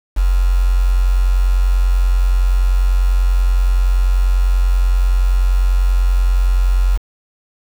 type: tone with quantisation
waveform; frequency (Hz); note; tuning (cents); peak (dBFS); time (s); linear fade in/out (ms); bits
sine; 45.18; F#1; -40; -10; 0.16-6.98; 20; 5
effects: none